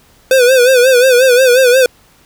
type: tone with vibrato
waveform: square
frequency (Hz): 506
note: B4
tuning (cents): +42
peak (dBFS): -6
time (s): 0.31-1.86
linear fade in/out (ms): 2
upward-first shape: sine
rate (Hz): 5.6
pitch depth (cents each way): 89
effects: pink hiss -48 dBFS RMS until 2.25 s